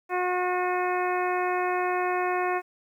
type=harmonic tone; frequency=361.9 Hz; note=F#4; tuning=38 cents flat; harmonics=1 / 2 / 3 / 4 / 5 / 6 / 7; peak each=-28 / -28 / -31 / -36 / -35 / -39 / -38 dBFS; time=0.09-2.62 s; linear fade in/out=50 ms; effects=10-bit